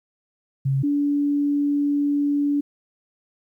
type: tone pair in turn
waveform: sine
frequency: 135.8 / 287.8 Hz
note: C#3 / D4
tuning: -35 / -35 cents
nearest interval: octave + minor second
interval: 1300 cents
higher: second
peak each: -18 dBFS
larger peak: neither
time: 0.65-0.83 / 0.83-2.61 s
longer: second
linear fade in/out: 10 ms
effects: 10-bit